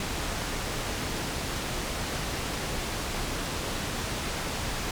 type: low-pass noise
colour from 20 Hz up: pink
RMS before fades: -32 dBFS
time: 0-4.91 s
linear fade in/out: 2 ms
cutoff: 8600 Hz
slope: 12 dB/octave
effects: none